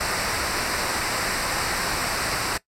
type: noise with comb filter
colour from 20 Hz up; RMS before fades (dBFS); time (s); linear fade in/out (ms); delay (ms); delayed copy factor
pink; -25; 0-2.58; 10; 0.3; -0.65
effects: noise-tail reverb RT60 0.1 s tail -18 dB re dry + low-pass 10000 Hz 12 dB/octave